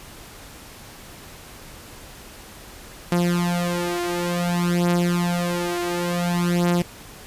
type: beating tone pair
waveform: sawtooth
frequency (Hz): 174.5 / 175.06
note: F3 / F3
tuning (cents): -1 / +4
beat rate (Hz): 0.56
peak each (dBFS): -19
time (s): 3.12-6.82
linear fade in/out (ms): 2
effects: pink hiss -42 dBFS RMS until 7.26 s + resampled to 32000 Hz